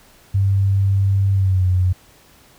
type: tone with pitch glide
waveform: sine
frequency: 98 to 91.44 Hz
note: G2 to F#2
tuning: 0 to -20 cents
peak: -13 dBFS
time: 0.34-1.93 s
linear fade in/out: 10 ms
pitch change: -120 cents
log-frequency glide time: 1.33-1.66 s
effects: pink hiss -50 dBFS RMS until 2.58 s